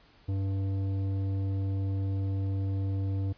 sine tone with tanh clipping, 97.2 Hz, G2, 14 cents flat, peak -29 dBFS, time 0.28-3.33 s, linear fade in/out 10 ms, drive 11 dB, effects pink hiss -60 dBFS RMS until 3.37 s + resampled to 11025 Hz

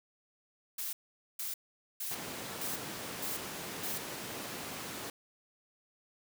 blue noise bursts, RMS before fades -38 dBFS, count 6, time 0.78-3.98 s, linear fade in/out 5 ms, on 150 ms, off 460 ms
pink high-pass noise, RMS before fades -42 dBFS, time 2.11-5.1 s, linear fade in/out 2 ms, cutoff 160 Hz, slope 12 dB/octave
effects none

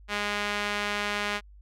sawtooth tone with band-pass filter, 206 Hz, G#3, 14 cents flat, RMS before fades -30 dBFS, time 0.08-1.41 s, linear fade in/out 50 ms, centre 2200 Hz, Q 0.99, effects added 50 Hz sine -48 dBFS peak until 1.61 s

